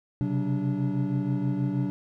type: tone cluster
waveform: triangle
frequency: 129 / 135.3 / 189 / 291 Hz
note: C3 / C#3 / F#3 / D4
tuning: -24 / -42 / +37 / -16 cents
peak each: -28 dBFS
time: 0.21-1.9 s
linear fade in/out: 0 ms
effects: none